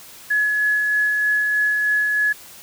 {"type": "tone with tremolo", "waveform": "sine", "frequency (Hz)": 1696, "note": "G#6", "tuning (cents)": 36, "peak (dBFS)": -15, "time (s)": [0.3, 2.33], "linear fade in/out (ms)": 10, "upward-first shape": "sine", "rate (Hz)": 3.2, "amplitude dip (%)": 25, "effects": ["white hiss -42 dBFS RMS until 2.62 s"]}